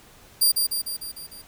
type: tone with echo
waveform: 10% pulse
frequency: 4761 Hz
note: D8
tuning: 23 cents sharp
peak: -9 dBFS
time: 0.41-0.52 s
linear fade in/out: 10 ms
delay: 150 ms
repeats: 6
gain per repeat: -4 dB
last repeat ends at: 1.42 s
effects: pink hiss -51 dBFS RMS until 1.47 s